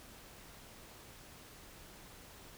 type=silence; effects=pink hiss -55 dBFS RMS until 2.57 s